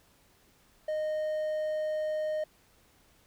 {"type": "tone", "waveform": "triangle", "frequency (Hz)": 617, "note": "D#5", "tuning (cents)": -15, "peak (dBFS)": -27, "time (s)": [0.88, 2.44], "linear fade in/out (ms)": 5, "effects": ["pink hiss -64 dBFS RMS until 3.26 s"]}